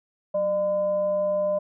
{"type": "tone with frequency modulation", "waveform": "sine", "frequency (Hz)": 602, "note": "D5", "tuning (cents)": 43, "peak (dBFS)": -21, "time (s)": [0.34, 1.59], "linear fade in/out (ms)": 10, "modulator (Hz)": 417, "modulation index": 0.3, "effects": []}